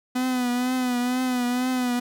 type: tone with vibrato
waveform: 45% pulse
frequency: 250 Hz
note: B3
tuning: 21 cents sharp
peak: -22 dBFS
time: 0.15-2 s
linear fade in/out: 10 ms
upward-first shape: triangle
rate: 2.1 Hz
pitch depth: 53 cents each way
effects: none